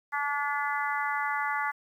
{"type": "harmonic tone", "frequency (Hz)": 288, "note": "D4", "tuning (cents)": -34, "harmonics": [3, 4, 5, 6, 7], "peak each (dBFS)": [-32, -33, -34, -35, -35], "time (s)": [0.12, 1.72], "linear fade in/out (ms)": 20, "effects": ["10-bit"]}